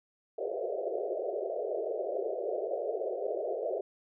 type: band-pass noise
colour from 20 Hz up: pink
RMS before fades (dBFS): -34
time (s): 0.38-3.81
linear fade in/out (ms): 5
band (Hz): 370 to 690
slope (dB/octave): 96
effects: none